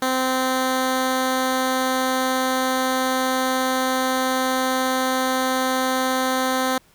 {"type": "tone", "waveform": "10% pulse", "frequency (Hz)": 259.2, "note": "C4", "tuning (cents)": -16, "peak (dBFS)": -11, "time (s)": [0.02, 6.78], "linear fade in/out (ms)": 2, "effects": ["pink hiss -56 dBFS RMS until 6.94 s"]}